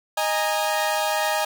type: chord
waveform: sawtooth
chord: D# suspended fourth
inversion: none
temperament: equal with one note detuned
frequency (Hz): 622.3 / 823 / 932.3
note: D#5 / G#5 / A#5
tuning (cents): 0 / -16 / 0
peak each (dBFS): -21 / -21 / -24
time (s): 0.17-1.45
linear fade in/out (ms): 5
effects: none